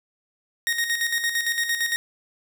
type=tone with tremolo; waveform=sawtooth; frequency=1864.7 Hz; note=A#6; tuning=in tune; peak=-17 dBFS; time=0.67-1.96 s; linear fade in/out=0 ms; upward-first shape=square; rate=8.8 Hz; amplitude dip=55%; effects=9-bit